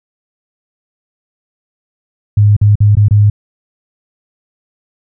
sine tone with dropouts, 103.83 Hz, G#2, in tune, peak -4 dBFS, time 2.37-3.3 s, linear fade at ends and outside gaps 5 ms, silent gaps 2.566-2.613 / 2.755-2.804 / 2.953-2.969 / 3.084-3.109 s, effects none

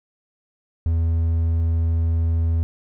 triangle tone pair in turn, 82.41 / 82.41 Hz, E2 / E2, 0 / 0 cents, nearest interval unison, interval 0 cents, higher neither, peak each -15 dBFS, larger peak neither, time 0.86-1.6 / 1.6-2.63 s, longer second, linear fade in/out 0 ms, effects none

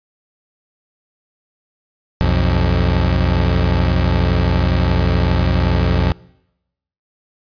25% pulse tone pair together, 62.18 / 87.31 Hz, B1 / F2, +12 / 0 cents, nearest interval tritone, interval 588 cents, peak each -12 dBFS, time 2.21-6.12 s, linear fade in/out 0 ms, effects noise-tail reverb RT60 0.9 s tail -24 dB re dry + resampled to 11025 Hz

